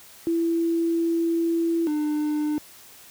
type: tone pair in turn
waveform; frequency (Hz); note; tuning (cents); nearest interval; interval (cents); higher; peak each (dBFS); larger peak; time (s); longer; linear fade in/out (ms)
sine / triangle; 333.7 / 300.6; E4 / D4; +21 / +40; major second; 181; first; -20; neither; 0.27-1.87 / 1.87-2.58; first; 0
effects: white hiss -48 dBFS RMS until 3.1 s + high-pass 60 Hz 12 dB/octave

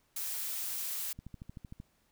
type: noise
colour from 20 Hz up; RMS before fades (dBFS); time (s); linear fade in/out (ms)
blue; -37; 0.16-1.13; 5
type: click train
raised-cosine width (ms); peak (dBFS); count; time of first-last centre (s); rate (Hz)
5; -32; 9; 1.19-1.801; 13.1
effects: pink hiss -72 dBFS RMS until 2.11 s

